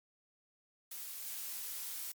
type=noise with level steps; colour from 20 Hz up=blue; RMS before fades=-45 / -42 dBFS; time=0.91-2.12 s; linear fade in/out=5 ms; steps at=1.26 s; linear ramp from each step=5 ms; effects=Opus 48 kbps